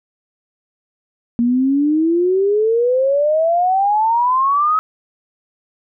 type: exponential sweep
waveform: sine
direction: up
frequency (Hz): 233.1 to 1286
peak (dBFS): -12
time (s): 1.39-4.79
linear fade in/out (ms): 0
effects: none